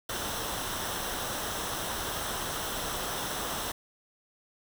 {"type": "noise with comb filter", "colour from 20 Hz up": "pink", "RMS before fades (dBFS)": -34, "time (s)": [0.09, 3.72], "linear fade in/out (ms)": 5, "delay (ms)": 0.43, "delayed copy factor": -0.55, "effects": []}